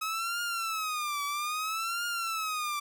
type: tone with vibrato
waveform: sawtooth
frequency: 1274 Hz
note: D#6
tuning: 41 cents sharp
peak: -27 dBFS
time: 0.01-2.8 s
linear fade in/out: 10 ms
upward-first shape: triangle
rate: 0.61 Hz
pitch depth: 190 cents each way
effects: none